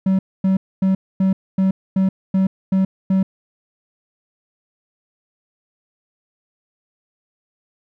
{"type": "tone bursts", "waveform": "triangle", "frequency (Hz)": 190.6, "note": "G3", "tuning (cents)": -48, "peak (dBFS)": -11, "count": 9, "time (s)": [0.06, 3.23], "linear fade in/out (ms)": 5, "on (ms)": 130, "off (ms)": 250, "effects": []}